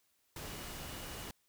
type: tone in noise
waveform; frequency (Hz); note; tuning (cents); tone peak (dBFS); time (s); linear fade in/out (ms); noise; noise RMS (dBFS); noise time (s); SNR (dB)
sine; 2910; F#7; -29; -56; 0.46-1.29; 2; pink; -45; 0.36-1.31; -14
effects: white hiss -75 dBFS RMS until 1.48 s